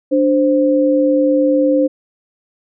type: tone pair together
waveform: sine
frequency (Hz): 293.7 / 522.7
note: D4 / C5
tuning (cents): 0 / -2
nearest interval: minor seventh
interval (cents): 998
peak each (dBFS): -13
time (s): 0.11-1.88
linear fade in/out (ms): 20
effects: none